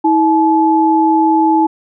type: tone pair together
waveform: sine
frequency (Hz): 321.9 / 859.4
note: E4 / A5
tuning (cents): -41 / -41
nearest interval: octave + perfect fourth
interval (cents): 1700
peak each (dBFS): -11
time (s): 0.04-1.67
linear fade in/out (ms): 10
effects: none